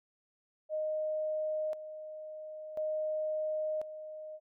sine tone with tremolo, 619 Hz, D#5, 9 cents flat, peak -31 dBFS, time 0.69-4.4 s, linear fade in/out 50 ms, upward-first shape square, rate 0.48 Hz, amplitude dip 70%, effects none

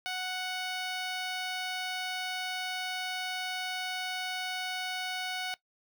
10% pulse tone with notch filter, 740 Hz, F#5, in tune, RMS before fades -35 dBFS, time 0.06-5.54 s, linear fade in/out 0 ms, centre 12000 Hz, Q 1.5, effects noise-tail reverb RT60 0.1 s tail -19 dB re dry

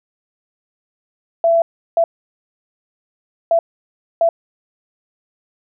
sine tone bursts at uneven times, 669 Hz, E5, 25 cents sharp, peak -10 dBFS, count 4, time 1.44-1.62 / 1.97-2.04 / 3.51-3.59 / 4.21-4.29 s, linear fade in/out 2 ms, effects none

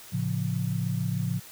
sine chord, A augmented, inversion none, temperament equal with one note detuned, 111.86 / 138.59 / 174.61 Hz, A2 / C#3 / E#3, +29 / 0 / 0 cents, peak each -30 dBFS, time 0.12-1.4 s, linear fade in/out 20 ms, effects white hiss -47 dBFS RMS until 1.51 s

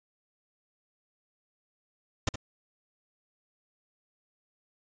pink noise with echo, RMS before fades -26 dBFS, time 2.27-2.29 s, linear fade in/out 5 ms, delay 68 ms, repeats 1, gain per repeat -9 dB, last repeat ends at 2.358 s, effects resampled to 16000 Hz

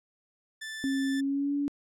sawtooth tone, 1760 Hz, A6, in tune, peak -33 dBFS, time 0.61-1.21 s, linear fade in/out 10 ms
sine tone with pitch glide, 270.9 to 285.4 Hz, C#4 to D4, -40 to -49 cents, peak -26 dBFS, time 0.84-1.68 s, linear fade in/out 0 ms, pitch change +91 cents, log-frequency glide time 1.12-1.54 s
effects low-pass 10000 Hz 12 dB/octave

